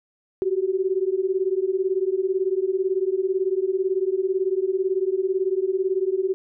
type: beating tone pair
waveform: sine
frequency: 370 / 388 Hz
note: F#4 / G4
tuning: 0 / -18 cents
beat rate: 18 Hz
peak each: -23 dBFS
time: 0.42-6.34 s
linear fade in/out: 0 ms
effects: none